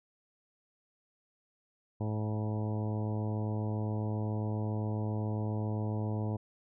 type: harmonic tone with a mistuned harmonic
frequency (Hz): 107.4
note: A2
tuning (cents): -41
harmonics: 1 / 2 / 3 / 4 / 5 / 6 / 7 / 8 / 9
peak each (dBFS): -32 / -38 / -42 / -44 / -46 / -48 / -49 / -50 / -51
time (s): 2-6.37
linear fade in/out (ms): 10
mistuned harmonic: 7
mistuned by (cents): -22
effects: none